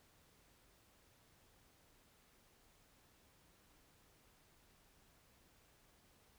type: silence
effects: pink hiss -70 dBFS RMS until 6.38 s